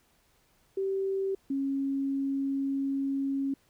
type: tone pair in turn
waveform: sine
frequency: 387.4 / 273.9 Hz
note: G4 / C#4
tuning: -20 / -21 cents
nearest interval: tritone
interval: 601 cents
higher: first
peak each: -27 dBFS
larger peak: neither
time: 0.77-1.35 / 1.5-3.54 s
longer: second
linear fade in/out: 5 ms
effects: pink hiss -67 dBFS RMS until 3.69 s